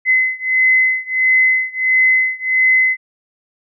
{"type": "beating tone pair", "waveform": "sine", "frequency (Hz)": [2039, 2040.5], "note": ["C7", "C7"], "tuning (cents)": [-45, -44], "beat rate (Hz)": 1.5, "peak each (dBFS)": [-14, -15], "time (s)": [0.05, 2.97], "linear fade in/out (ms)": 50, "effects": []}